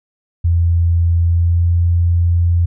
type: tone with pitch glide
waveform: sine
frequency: 84.9 to 86.04 Hz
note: F2 to F2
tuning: -48 to -25 cents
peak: -10 dBFS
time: 0.44-2.66 s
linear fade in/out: 10 ms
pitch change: +23 cents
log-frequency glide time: 1.23-1.73 s
effects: none